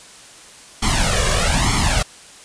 pink noise with flanger, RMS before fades -17 dBFS, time 0.82-2.03 s, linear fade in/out 10 ms, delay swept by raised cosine 0.92 to 1.8 ms, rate 1.1 Hz, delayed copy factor +0.8, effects white hiss -42 dBFS RMS until 2.44 s + resampled to 22050 Hz

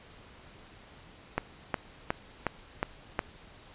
click train, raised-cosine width 0.5 ms, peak -12 dBFS, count 6, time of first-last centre 1.38-3.192 s, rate 2.76 Hz, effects pink hiss -53 dBFS RMS until 3.74 s + resampled to 8000 Hz

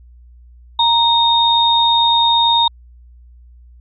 sine tone pair together, 932.3 / 3701 Hz, A#5 / A#7, 0 / -13 cents, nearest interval 2 octaves, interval 2387 cents, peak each -13 dBFS, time 0.79-2.68 s, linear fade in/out 5 ms, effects added 60 Hz sine -40 dBFS peak until 3.8 s

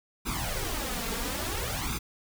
pink noise with flanger, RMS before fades -32 dBFS, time 0.25-1.99 s, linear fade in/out 20 ms, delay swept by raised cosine 0.81 to 4.41 ms, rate 0.59 Hz, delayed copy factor +0.8, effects none

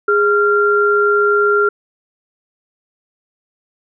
sine tone pair together, 411.8 / 1384 Hz, G#4 / F6, -15 / -16 cents, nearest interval octave + major sixth, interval 2099 cents, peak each -13 dBFS, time 0.08-1.69 s, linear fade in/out 5 ms, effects none

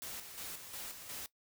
white noise with tremolo, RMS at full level -44 dBFS, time 0.02-1.26 s, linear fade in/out 0 ms, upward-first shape square, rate 2.8 Hz, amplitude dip 50%, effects noise-tail reverb RT60 0.1 s tail -18 dB re dry

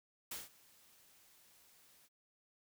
white noise with ADSR envelope, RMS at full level -43 dBFS, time 0.31-2.09 s, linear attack 6 ms, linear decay 170 ms, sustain -23 dB, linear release 37 ms, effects none

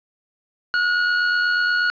45% pulse tone with amplitude modulation, 1449 Hz, F#6, 37 cents flat, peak -15 dBFS, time 0.74-1.9 s, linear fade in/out 0 ms, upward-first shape sine, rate 88.3 Hz, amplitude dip 40%, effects resampled to 11025 Hz + 8-bit

